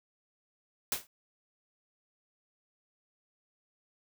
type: noise with exponential decay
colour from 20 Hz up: white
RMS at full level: -27 dBFS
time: 0.92-1.07 s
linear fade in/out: 2 ms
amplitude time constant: 32 ms
effects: none